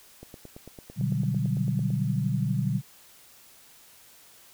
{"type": "click train", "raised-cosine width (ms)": 2, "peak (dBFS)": -29, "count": 16, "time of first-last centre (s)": [0.23, 1.904], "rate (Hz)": 8.96}
{"type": "chord", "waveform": "sine", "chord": "G major seventh", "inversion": "first", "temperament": "just", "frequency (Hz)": [122.5, 147, 183.75, 196], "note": ["B2", "D3", "F#3", "G3"], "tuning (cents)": [-14, 2, -12, 0], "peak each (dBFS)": [-28, -28, -31, -32], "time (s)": [0.96, 2.82], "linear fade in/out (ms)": 50}
{"effects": ["white hiss -54 dBFS RMS until 4.53 s"]}